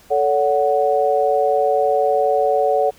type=chord; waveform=sine; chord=F# minor; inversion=first; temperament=equal with one note detuned; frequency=440 / 568 / 740 Hz; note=A4 / C#5 / F#5; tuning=0 / +42 / 0 cents; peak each=-19 / -18 / -18 dBFS; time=0.1-2.91 s; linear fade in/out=20 ms; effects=pink hiss -49 dBFS RMS until 2.98 s